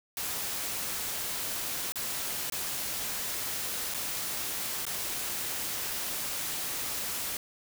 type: noise with dropouts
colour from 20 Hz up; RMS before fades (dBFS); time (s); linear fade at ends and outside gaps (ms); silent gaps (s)
white; -34; 0.17-7.37; 1; 1.921-1.957 / 2.499-2.522 / 3.939-3.945 / 4.853-4.866
effects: none